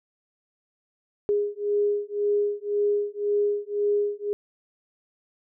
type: beating tone pair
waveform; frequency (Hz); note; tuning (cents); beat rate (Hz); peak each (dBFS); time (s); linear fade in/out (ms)
sine; 410.7 / 412.6; G#4 / G#4; -19 / -11; 1.9; -25; 1.29-4.33; 0
effects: none